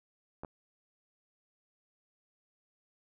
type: clicks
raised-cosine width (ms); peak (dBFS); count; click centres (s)
1; -28; 2; 0.435 / 0.448
effects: none